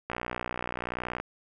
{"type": "click train", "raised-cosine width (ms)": 0.5, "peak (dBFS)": -17, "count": 68, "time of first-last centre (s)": [0.1, 1.2], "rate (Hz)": 60.9, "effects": []}